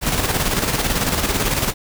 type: noise with tremolo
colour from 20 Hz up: pink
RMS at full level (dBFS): -18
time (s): 0.01-1.74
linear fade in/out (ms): 50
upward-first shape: square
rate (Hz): 18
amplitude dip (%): 45
effects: none